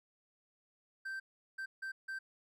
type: tone bursts at uneven times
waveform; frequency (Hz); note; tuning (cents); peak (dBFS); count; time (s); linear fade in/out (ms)
triangle; 1561; G6; -8; -37; 4; 1.05-1.2 / 1.58-1.66 / 1.82-1.92 / 2.08-2.19; 10
effects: none